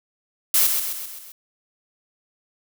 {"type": "noise with echo", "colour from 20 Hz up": "blue", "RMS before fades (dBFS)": -17, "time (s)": [0.54, 0.67], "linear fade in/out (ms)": 2, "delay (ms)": 130, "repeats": 5, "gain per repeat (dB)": -5, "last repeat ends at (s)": 1.32, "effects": []}